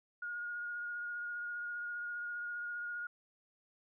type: tone with vibrato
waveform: sine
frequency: 1433 Hz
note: F6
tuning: 44 cents sharp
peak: -38 dBFS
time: 0.22-3.07 s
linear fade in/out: 5 ms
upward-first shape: triangle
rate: 15 Hz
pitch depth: 18 cents each way
effects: none